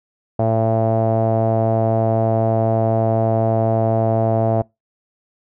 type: tone with low-pass filter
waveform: sawtooth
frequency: 112 Hz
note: A2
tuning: 31 cents sharp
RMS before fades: -17 dBFS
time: 0.39-4.62 s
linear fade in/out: 5 ms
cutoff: 680 Hz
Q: 5.8
effects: noise-tail reverb RT60 0.2 s tail -24 dB re dry